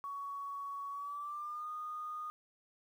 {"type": "tone with pitch glide", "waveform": "sine", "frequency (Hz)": [1121, 1229.5], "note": ["C#6", "D#6"], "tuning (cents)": [19, -21], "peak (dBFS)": -39, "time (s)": [0.04, 2.3], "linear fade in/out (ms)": 0, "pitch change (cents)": 160, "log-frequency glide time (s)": [0.9, 1.69], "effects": ["11-bit"]}